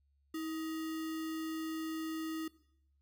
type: tone with sample-and-hold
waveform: sine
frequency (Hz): 320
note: D#4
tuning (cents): +49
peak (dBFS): -36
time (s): 0.34-2.48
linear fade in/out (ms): 5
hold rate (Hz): 1575
effects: noise-tail reverb RT60 0.7 s tail -19 dB re dry + added 70 Hz sine -70 dBFS peak until 3.01 s